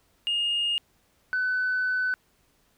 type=tone pair in turn; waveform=sine; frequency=2842 / 1505.5 Hz; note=F7 / F#6; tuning=+30 / +30 cents; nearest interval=major seventh; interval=1100 cents; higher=first; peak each=-22 dBFS; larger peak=neither; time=0.27-0.78 / 1.33-2.14 s; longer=second; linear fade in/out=0 ms; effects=tanh soft clip ceiling -20 dBFS + pink hiss -66 dBFS RMS until 2.77 s